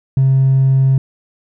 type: tone with hard clipping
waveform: sine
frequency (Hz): 133.7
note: C3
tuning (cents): +38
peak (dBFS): -9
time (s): 0.17-0.98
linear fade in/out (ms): 2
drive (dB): 1
effects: none